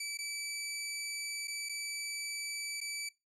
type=tone with dropouts; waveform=15% pulse; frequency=2308 Hz; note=D7; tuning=31 cents flat; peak=-30 dBFS; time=0-3.09 s; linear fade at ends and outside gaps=5 ms; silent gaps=0.174-0.187 / 1.474-1.479 / 1.689-1.693 / 2.805-2.812 s; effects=noise-tail reverb RT60 0.2 s tail -19 dB re dry + low-pass 12000 Hz 12 dB/octave